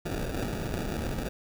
pink noise with sample-and-hold, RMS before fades -32 dBFS, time 0.05-1.29 s, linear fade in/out 10 ms, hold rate 1050 Hz, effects none

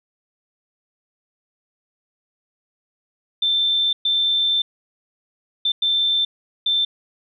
sine tone bursts at uneven times, 3556 Hz, A7, 18 cents sharp, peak -16 dBFS, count 5, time 3.42-3.93 / 4.05-4.62 / 5.65-5.72 / 5.82-6.25 / 6.66-6.85 s, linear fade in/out 5 ms, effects none

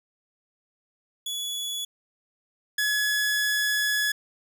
sawtooth tone pair in turn, 3402 / 1695.6 Hz, G#7 / G#6, +41 / +35 cents, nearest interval octave, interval 1206 cents, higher first, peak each -26 / -19 dBFS, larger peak second, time 1.26-1.85 / 2.78-4.12 s, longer second, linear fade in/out 5 ms, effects none

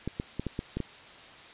clicks, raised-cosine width 3 ms, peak -18 dBFS, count 7, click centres 0.076 / 0.199 / 0.396 / 0.467 / 0.591 / 0.77 / 0.803 s, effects white hiss -49 dBFS RMS until 1.53 s + resampled to 8000 Hz

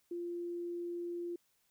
sine tone, 346.6 Hz, F4, 13 cents flat, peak -37 dBFS, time 0.11-1.36 s, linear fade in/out 5 ms, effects white hiss -75 dBFS RMS until 1.7 s

